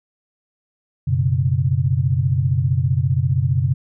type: chord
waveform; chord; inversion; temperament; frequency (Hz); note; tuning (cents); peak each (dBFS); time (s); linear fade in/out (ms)
sine; F# suspended fourth; none; equal; 92.5 / 123.47 / 138.59; F#2 / B2 / C#3; 0 / 0 / 0; -21 / -19 / -19; 1.07-3.74; 10
effects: none